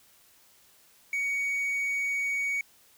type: tone with quantisation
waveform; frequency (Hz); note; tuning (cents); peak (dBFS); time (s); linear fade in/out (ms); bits
triangle; 2243; C#7; +20; -25; 1.13-2.61; 2; 9
effects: white hiss -60 dBFS RMS until 2.97 s